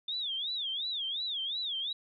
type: tone with vibrato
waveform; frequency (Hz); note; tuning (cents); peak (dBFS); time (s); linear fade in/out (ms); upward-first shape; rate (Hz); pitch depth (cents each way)
sine; 3520; A7; 0; -32; 0.08-1.93; 5; sine; 2.8; 210
effects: none